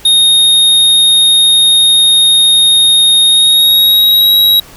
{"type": "tone with pitch glide", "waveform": "square", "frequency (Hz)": [3711, 3846], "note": ["A#7", "B7"], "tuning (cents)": [-9, -47], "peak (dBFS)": -5, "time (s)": [0.05, 4.6], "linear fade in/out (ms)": 5, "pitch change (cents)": 62, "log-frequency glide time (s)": [3.25, 4.34], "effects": ["pink hiss -36 dBFS RMS until 4.76 s"]}